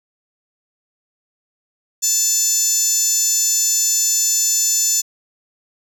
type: tone with high-pass filter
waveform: 10% pulse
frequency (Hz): 880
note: A5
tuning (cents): 0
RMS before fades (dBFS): -17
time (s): 2.02-5.02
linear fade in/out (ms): 20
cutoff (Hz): 7000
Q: 7
effects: none